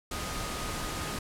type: tone in noise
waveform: sine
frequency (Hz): 1244.5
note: D#6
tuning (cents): 0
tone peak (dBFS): -42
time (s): 0.11-1.19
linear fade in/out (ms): 5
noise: pink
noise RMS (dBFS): -35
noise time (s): 0.11-1.19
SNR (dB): -10
effects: low-pass 11000 Hz 12 dB/octave